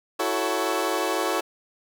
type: chord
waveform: 20% pulse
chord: F# minor seventh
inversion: third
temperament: equal with one note detuned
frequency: 329.6 / 373.6 / 440 / 554.4 Hz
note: E4 / F#4 / A4 / C#5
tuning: 0 / +17 / 0 / 0 cents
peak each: -24 dBFS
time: 0.19-1.41 s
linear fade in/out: 10 ms
effects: none